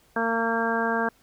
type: harmonic tone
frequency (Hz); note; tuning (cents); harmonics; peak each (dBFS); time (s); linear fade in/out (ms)
228.7; A#3; -33; 1 / 2 / 3 / 4 / 5 / 6 / 7; -29 / -29 / -30 / -30 / -33 / -34 / -28; 0.16-1.09; 5
effects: pink hiss -61 dBFS RMS until 1.22 s